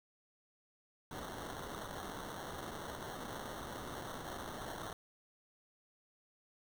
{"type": "noise with sample-and-hold", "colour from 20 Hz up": "white", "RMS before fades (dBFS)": -45, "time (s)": [1.11, 4.93], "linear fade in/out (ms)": 2, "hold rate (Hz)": 2450, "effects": []}